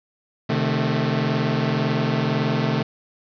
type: chord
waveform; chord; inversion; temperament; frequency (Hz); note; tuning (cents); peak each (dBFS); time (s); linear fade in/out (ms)
sawtooth; A diminished; first; equal with one note detuned; 130.81 / 152.63 / 220; C3 / Eb3 / A3; 0 / -33 / 0; -20; 0.49-2.83; 10
effects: resampled to 11025 Hz + 7-bit